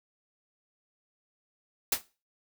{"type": "noise with exponential decay", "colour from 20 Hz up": "white", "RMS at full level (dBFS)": -20, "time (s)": [1.92, 2.02], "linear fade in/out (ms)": 5, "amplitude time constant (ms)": 21, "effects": ["noise-tail reverb RT60 0.3 s tail -17 dB re dry"]}